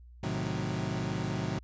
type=chord; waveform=30% pulse; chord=A diminished seventh; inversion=none; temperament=equal with one note detuned; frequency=109.3 / 130.81 / 155.56 / 185 Hz; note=A2 / C3 / Eb3 / Gb3; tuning=-11 / 0 / 0 / 0 cents; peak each=-34 dBFS; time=0.23-1.59 s; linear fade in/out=5 ms; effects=added 60 Hz sine -49 dBFS peak until 1.63 s + resampled to 16000 Hz